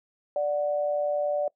sine tone pair together, 587.3 / 737.9 Hz, D5 / F#5, 0 / -5 cents, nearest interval major third, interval 395 cents, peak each -24 / -32 dBFS, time 0.36-1.48 s, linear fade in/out 2 ms, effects noise-tail reverb RT60 0.1 s tail -23 dB re dry

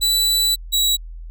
sawtooth tone pair in turn, 3961 / 3886 Hz, B7 / B7, +4 / -29 cents, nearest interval unison, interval 33 cents, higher first, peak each -12 dBFS, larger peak neither, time 0.01-0.56 / 0.72-0.97 s, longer first, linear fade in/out 20 ms, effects added 41 Hz sine -31 dBFS peak until 1.3 s

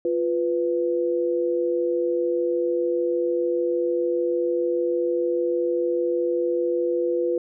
sine tone pair together, 349.2 / 495.8 Hz, F4 / B4, 0 / +7 cents, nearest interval tritone, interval 607 cents, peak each -23 dBFS, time 0.05-7.38 s, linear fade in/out 2 ms, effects none

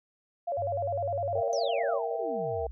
sine tone with vibrato, 622.3 Hz, D#5, in tune, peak -28 dBFS, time 0.47-1.99 s, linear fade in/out 10 ms, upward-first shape square, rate 9.9 Hz, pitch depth 180 cents each way
sine tone, 98 Hz, G2, in tune, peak -37 dBFS, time 0.57-1.42 s, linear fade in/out 20 ms
sine chord, E diminished, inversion second, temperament equal, 466.2 / 659.3 / 784 Hz, Bb4 / E5 / G5, 0 / 0 / 0 cents, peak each -32 / -33 / -37 dBFS, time 1.35-2.67 s, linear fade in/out 5 ms
sine exponential sweep, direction down, 6230 to 55 Hz, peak -37 dBFS, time 1.53-2.71 s, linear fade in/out 0 ms
effects none

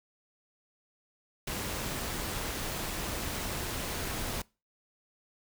pink noise with amplitude modulation, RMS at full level -34 dBFS, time 1.47-4.42 s, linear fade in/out 5 ms, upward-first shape sine, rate 199 Hz, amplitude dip 30%, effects noise-tail reverb RT60 0.3 s tail -24 dB re dry

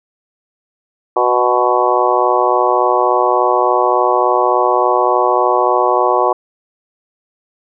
harmonic tone with a mistuned harmonic, 123.47 Hz, B2, in tune, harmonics 3 / 4 / 5 / 6 / 7 / 8 / 9, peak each -18 / -18 / -18 / -18 / -18 / -18 / -18 dBFS, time 1.16-6.33 s, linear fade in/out 5 ms, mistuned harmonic 8, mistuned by +17 cents, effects none

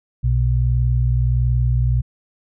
sine tone pair together, 61.5 / 122.92 Hz, B1 / B2, -7 / -8 cents, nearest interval octave, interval 1199 cents, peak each -17 / -17 dBFS, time 0.23-2.02 s, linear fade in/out 20 ms, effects none

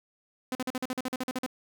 sawtooth tone bursts, 255.2 Hz, C4, 43 cents flat, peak -25 dBFS, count 13, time 0.52-1.463 s, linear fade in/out 2 ms, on 31 ms, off 45 ms, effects none

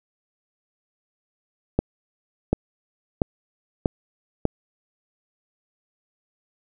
accelerating click train, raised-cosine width 2 ms, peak -5 dBFS, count 5, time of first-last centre 1.79-4.453 s, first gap 740 ms, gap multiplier 0.93, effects none

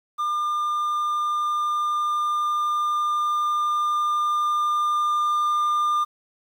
triangle tone with level ramp, 1202 Hz, D6, 40 cents sharp, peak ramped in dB -20 to -17 dBFS, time 0.18-6.05 s, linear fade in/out 20 ms, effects 9-bit

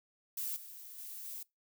violet noise with level steps, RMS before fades -38 / -50 / -46 / -44 dBFS, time 0.37-1.43 s, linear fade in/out 5 ms, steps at 0.56 / 0.98 / 1.24 s, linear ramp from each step 5 ms, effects noise-tail reverb RT60 0.2 s tail -23 dB re dry

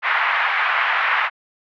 white band-pass noise, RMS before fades -19 dBFS, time 0.02-1.3 s, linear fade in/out 50 ms, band 880 to 2200 Hz, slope 24 dB/octave, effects low-pass 4000 Hz 12 dB/octave

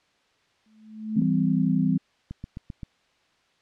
sine tone with exponential growth, 217 Hz, A3, 24 cents flat, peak -20 dBFS, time 0.66-1.22 s, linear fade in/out 2 ms, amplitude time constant 120 ms
sine chord, C major, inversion first, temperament equal with one note detuned, 164.81 / 196 / 257.3 Hz, E3 / G3 / C4, 0 / 0 / -29 cents, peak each -24 dBFS, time 1.16-1.98 s, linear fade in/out 10 ms
click train, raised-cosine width 5 ms, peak -23 dBFS, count 5, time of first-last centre 2.31-2.832 s, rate 7.66 Hz
effects white hiss -65 dBFS RMS until 3.61 s + low-pass 4000 Hz 12 dB/octave

